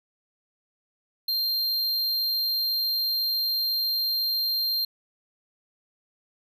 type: tone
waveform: square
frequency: 4182 Hz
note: C8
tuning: 2 cents flat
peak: -24 dBFS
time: 1.28-4.85 s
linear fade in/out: 5 ms
effects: none